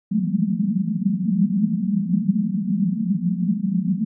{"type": "band-pass noise", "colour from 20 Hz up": "white", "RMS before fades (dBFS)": -21, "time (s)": [0.11, 4.05], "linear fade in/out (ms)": 10, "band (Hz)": [170, 220], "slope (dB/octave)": 96, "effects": []}